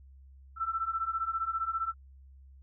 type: beating tone pair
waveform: sine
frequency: 1324 / 1339 Hz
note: E6 / E6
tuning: +7 / +27 cents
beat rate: 15 Hz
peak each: -34 / -32 dBFS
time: 0.56-1.94 s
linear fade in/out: 50 ms
effects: added 67 Hz sine -51 dBFS peak until 2.62 s